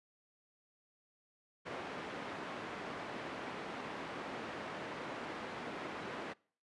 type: band-pass noise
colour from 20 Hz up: pink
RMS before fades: -44 dBFS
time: 1.65-6.34 s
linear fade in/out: 20 ms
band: 240 to 2200 Hz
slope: 12 dB/octave
effects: noise-tail reverb RT60 0.5 s tail -25 dB re dry + resampled to 24000 Hz